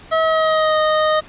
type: tone with pitch glide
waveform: 25% pulse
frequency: 644 to 619.2 Hz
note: E5 to D#5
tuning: -41 to -9 cents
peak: -10 dBFS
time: 0.11-1.21 s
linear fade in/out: 20 ms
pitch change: -68 cents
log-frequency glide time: 0.21-0.78 s
effects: pink hiss -42 dBFS RMS until 1.28 s + resampled to 8000 Hz